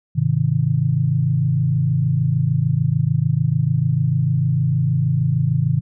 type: chord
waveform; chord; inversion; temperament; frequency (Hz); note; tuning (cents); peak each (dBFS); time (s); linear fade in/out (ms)
sine; Ab major; none; equal with one note detuned; 103.83 / 130.81 / 157.46; Ab2 / C3 / Eb3; 0 / 0 / +21; -23 / -18 / -19; 0.15-5.81; 20
effects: none